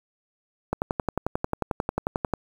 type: click train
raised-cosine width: 1 ms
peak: -10 dBFS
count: 19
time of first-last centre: 0.73-2.337 s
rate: 11.2 Hz
effects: 7-bit